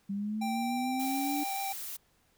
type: linear sweep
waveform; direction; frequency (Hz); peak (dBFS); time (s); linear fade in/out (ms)
sine; up; 195.9 to 293.7; -31; 0.09-1.44; 10
type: tone with vibrato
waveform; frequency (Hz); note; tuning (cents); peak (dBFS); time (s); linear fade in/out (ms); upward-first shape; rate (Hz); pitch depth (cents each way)
square; 784; G5; 0; -34; 0.41-1.73; 10; square; 6.9; 9
type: noise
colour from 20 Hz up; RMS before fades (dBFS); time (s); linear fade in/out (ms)
blue; -40; 0.99-1.97; 10
effects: pink hiss -69 dBFS RMS until 2.37 s